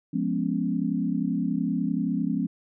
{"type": "chord", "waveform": "sine", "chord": "C# dominant seventh", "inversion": "first", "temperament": "equal", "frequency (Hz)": [174.61, 207.7, 246.9, 277.2], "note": ["E#3", "G#3", "B3", "C#4"], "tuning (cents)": [0, 0, 0, 0], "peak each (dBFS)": -29, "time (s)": [0.13, 2.47], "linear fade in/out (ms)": 10, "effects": []}